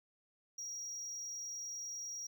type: tone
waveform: triangle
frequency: 5690 Hz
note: F8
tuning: 31 cents sharp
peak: -40 dBFS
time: 0.58-2.27 s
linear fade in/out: 5 ms
effects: 13-bit